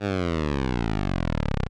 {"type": "exponential sweep", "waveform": "10% pulse", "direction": "down", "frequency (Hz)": [105, 30.45], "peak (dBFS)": -15, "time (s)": [0, 1.69], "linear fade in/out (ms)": 50, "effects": ["low-pass 4000 Hz 12 dB/octave"]}